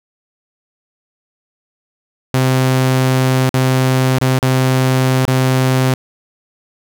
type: tone with dropouts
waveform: sawtooth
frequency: 130 Hz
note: C3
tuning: 11 cents flat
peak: -7 dBFS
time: 2.34-5.94 s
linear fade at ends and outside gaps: 0 ms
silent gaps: 3.492-3.542 / 4.185-4.214 / 4.389-4.428 / 5.252-5.278 s
effects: none